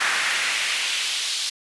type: noise with high-pass filter sweep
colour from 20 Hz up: brown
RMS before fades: -24 dBFS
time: 0-1.5 s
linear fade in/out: 10 ms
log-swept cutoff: 1600 to 4100 Hz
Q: 1.7
effects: resampled to 24000 Hz